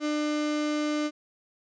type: tone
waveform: 35% pulse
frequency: 300 Hz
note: D4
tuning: 37 cents sharp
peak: -24 dBFS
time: 0-1.11 s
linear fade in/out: 50 ms
effects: resampled to 16000 Hz + 11-bit